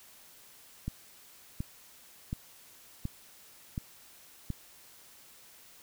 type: click train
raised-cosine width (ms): 5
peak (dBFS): -21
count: 6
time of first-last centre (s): 0.88-4.503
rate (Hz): 1.38
effects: white hiss -56 dBFS RMS until 5.82 s